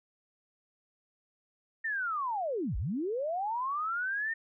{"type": "linear two-way sweep", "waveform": "sine", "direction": "down then up", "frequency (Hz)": [1841, 39.68, 1841], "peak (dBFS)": -30, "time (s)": [1.84, 4.34], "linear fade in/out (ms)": 10, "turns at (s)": 2.77, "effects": []}